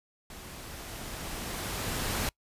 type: noise with level ramp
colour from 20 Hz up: pink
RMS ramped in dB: -46 to -30 dBFS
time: 0.3-2.29 s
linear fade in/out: 2 ms
effects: noise-tail reverb RT60 0.1 s tail -26 dB re dry + resampled to 32000 Hz